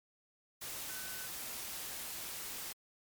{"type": "tone in noise", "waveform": "sine", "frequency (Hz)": 1511, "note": "F#6", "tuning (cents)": 36, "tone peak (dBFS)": -50, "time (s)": [0.89, 1.27], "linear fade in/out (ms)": 10, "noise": "white", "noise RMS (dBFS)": -43, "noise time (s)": [0.61, 2.73], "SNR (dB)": -10, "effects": ["MP3 96 kbps"]}